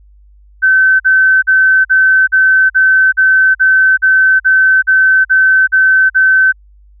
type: tone bursts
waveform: sine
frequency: 1533 Hz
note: G6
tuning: 39 cents flat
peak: -5 dBFS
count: 14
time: 0.62-6.525 s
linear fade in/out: 20 ms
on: 380 ms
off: 45 ms
effects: added 50 Hz sine -40 dBFS peak until 7 s